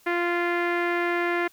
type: tone with low-pass filter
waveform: sawtooth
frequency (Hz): 347.4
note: F4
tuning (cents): -9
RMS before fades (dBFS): -25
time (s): 0.06-1.48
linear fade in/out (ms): 10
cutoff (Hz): 2000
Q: 3.2
effects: white hiss -58 dBFS RMS until 1.52 s